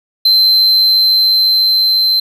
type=tone with level ramp; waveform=triangle; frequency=4097 Hz; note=C8; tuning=37 cents flat; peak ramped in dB=-5 to -8 dBFS; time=0.25-2.2 s; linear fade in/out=5 ms; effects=none